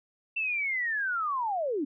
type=linear sweep; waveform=sine; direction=down; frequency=2700 to 258.9 Hz; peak=-27 dBFS; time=0.36-1.85 s; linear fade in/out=10 ms; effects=none